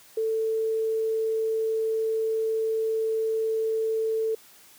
sine tone, 443.7 Hz, A4, 14 cents sharp, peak -23 dBFS, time 0.17-4.35 s, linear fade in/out 5 ms, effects white hiss -53 dBFS RMS until 4.78 s + high-pass 100 Hz 12 dB/octave

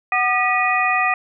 sine tone cluster, 744 / 1215 / 1938 / 2476 Hz, F#5 / D#6 / B6 / D#7, +9 / -42 / -33 / -9 cents, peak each -21 dBFS, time 0.12-1.14 s, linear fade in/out 2 ms, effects none

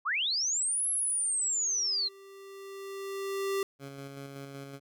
sine linear two-way sweep, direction up then down, 987.8 to 11170 to 4050 Hz, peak -27 dBFS, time 0.05-2.09 s, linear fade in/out 20 ms, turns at 0.89 s
square tone with exponential growth, 392 Hz, G4, in tune, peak -28 dBFS, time 1.05-3.63 s, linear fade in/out 2 ms, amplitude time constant 560 ms
15% pulse tone with tremolo, 138.59 Hz, C#3, in tune, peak -34 dBFS, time 3.79-4.8 s, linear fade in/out 50 ms, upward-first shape square, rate 5.3 Hz, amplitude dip 30%
effects none

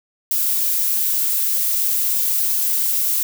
violet noise, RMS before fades -19 dBFS, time 0.31-3.23 s, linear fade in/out 2 ms, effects none

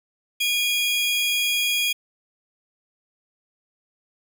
40% pulse tone pair together, 2437 / 3308 Hz, D#7 / G#7, -37 / -8 cents, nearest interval perfect fourth, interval 529 cents, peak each -23 / -22 dBFS, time 0.4-1.93 s, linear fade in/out 10 ms, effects none

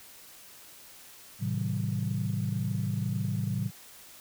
sine chord, A diminished seventh, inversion none, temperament just, 110 / 132 / 158.4 / 190.08 Hz, A2 / C3 / Eb3 / Gb3, 0 / +16 / +31 / +47 cents, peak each -31 / -33 / -35 / -33 dBFS, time 1.39-3.71 s, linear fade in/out 50 ms, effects tanh soft clip ceiling -19 dBFS + white hiss -51 dBFS RMS until 4.2 s

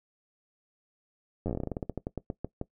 slowing click train, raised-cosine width 2 ms, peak -19 dBFS, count 21, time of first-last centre 1.46-2.614 s, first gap 10 ms, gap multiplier 1.16, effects noise-tail reverb RT60 0.1 s tail -19 dB re dry

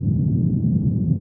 white band-pass noise, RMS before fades -19 dBFS, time 0-1.2 s, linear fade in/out 50 ms, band 100 to 190 Hz, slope 24 dB/octave, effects none

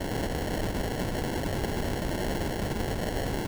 pink noise with sample-and-hold, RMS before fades -30 dBFS, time 0-3.47 s, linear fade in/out 10 ms, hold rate 1225 Hz, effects none

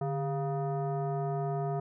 sine tone with frequency modulation, 146.83 Hz, D3, in tune, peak -29 dBFS, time 0.01-1.8 s, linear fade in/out 5 ms, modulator 550 Hz, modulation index 1.1, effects none

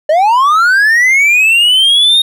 triangle linear sweep, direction up, 587.3 to 3729 Hz, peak -4 dBFS, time 0.09-2.22 s, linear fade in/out 5 ms, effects none

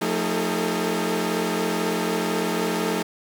sawtooth tone cluster, 177.3 / 223.3 / 313.8 / 412.4 / 450.6 Hz, F3 / A3 / D#4 / G#4 / A4, +26 / +26 / +15 / -12 / +41 cents, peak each -25 dBFS, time 0.01-3.03 s, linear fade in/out 10 ms, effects none

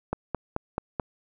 click train, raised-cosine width 1 ms, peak -13 dBFS, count 5, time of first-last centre 0.13-0.998 s, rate 4.61 Hz, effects none

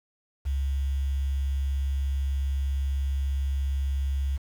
sine tone with quantisation, 68.4 Hz, C#2, 23 cents flat, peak -24 dBFS, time 0.45-4.38 s, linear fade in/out 20 ms, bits 8, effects none

